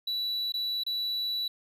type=tone with dropouts; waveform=triangle; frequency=3942 Hz; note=B7; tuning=4 cents flat; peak=-27 dBFS; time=0.07-1.48 s; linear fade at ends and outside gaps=5 ms; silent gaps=0.522-0.539 / 0.836-0.864 s; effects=none